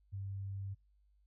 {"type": "tone", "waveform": "sine", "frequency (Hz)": 98, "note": "G2", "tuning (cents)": 0, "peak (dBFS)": -39, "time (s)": [0.12, 0.75], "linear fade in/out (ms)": 20, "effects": ["noise-tail reverb RT60 0.2 s tail -23 dB re dry", "added 50 Hz sine -67 dBFS peak until 1.26 s"]}